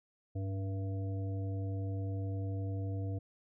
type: harmonic tone with a mistuned harmonic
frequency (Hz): 96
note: G2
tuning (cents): -36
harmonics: 1 / 3 / 5 / 7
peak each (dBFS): -34 / -44 / -48 / -51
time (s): 0.35-3.19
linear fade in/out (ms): 10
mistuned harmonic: 1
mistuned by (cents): +67
effects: none

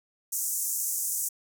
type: band-pass noise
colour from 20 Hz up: pink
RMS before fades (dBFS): -30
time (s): 0.32-1.29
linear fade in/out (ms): 10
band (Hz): 6400 to 16000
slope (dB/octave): 48
effects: none

